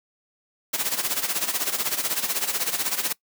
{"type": "noise with tremolo", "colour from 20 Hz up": "white", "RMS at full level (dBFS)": -23, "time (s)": [0.73, 3.13], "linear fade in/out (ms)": 10, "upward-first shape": "sine", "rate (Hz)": 16, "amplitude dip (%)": 75, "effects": ["noise-tail reverb RT60 0.1 s tail -22 dB re dry", "high-pass 200 Hz 12 dB/octave"]}